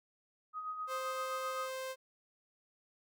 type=tone with tremolo; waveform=sine; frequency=1254 Hz; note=D#6; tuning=13 cents sharp; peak=-36 dBFS; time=0.53-1.7 s; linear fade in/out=50 ms; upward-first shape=sine; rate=7.7 Hz; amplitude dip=50%
type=tone; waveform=sawtooth; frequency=523.3 Hz; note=C5; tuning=in tune; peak=-35 dBFS; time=0.87-1.96 s; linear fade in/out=50 ms
effects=none